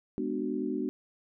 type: chord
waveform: sine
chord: G# half-diminished seventh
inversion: none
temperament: just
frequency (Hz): 207.7 / 249.2 / 299 / 373.8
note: G#3 / B3 / D4 / F#4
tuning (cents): 0 / +16 / +31 / +18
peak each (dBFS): -37 / -34 / -34 / -35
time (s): 0.18-0.89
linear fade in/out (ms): 0
effects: none